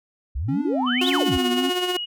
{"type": "exponential two-way sweep", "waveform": "sine", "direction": "up then down", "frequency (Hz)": [56, 3966, 56], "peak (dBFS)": -23, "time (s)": [0.35, 1.38], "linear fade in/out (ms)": 10, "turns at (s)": 1.08}
{"type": "tone with vibrato", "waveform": "triangle", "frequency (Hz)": 267.4, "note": "C4", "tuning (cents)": 38, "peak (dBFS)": -20, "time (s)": [0.48, 1.7], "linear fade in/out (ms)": 10, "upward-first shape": "triangle", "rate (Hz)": 1.7, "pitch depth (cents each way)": 170}
{"type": "tone with pitch glide", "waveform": "sine", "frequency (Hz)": [3039, 2898], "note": ["F#7", "F#7"], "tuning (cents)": [46, -37], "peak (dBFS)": -26, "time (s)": [0.86, 2.06], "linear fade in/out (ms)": 20, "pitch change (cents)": -83, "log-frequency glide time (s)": [1.15, 1.38]}
{"type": "tone with tremolo", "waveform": "sawtooth", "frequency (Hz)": 361.2, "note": "F#4", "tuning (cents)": -42, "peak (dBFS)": -17, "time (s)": [1.01, 1.97], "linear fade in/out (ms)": 5, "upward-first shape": "sine", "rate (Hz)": 16, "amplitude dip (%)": 55}
{"effects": []}